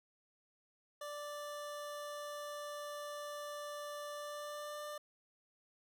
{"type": "tone with pitch glide", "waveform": "25% pulse", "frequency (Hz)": [587, 594.5], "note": ["D5", "D5"], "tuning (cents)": [-1, 21], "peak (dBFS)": -39, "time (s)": [1.01, 4.98], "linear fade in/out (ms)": 5, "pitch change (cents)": 22, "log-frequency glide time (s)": [4.15, 4.85], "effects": []}